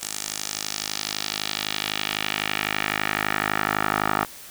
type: tone with band-pass filter sweep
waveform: 10% pulse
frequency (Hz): 51.91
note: G#1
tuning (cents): 0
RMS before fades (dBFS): -27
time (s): 0.01-4.25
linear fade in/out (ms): 5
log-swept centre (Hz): 7900 to 1200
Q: 1.6
effects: white hiss -42 dBFS RMS until 4.5 s